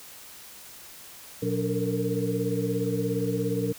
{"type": "tone cluster", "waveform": "sine", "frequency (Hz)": [120.5, 182.8, 286.9, 450.2, 467.3], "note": ["B2", "F#3", "D4", "A4", "A#4"], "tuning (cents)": [-42, -21, -40, 40, 4], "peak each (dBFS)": -31, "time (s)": [1.42, 3.73], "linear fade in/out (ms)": 10, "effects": ["white hiss -46 dBFS RMS until 3.78 s"]}